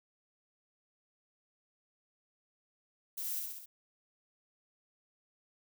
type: noise with echo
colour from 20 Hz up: violet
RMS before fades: -39 dBFS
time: 3.17-3.4 s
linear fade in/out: 10 ms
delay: 65 ms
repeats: 4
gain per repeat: -3 dB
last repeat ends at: 3.66 s
effects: none